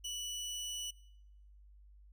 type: tone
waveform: 25% pulse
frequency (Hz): 2957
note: F#7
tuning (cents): -2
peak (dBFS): -35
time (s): 0.04-0.91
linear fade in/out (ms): 10
effects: noise-tail reverb RT60 1.0 s tail -25 dB re dry + added 50 Hz sine -56 dBFS peak until 2.12 s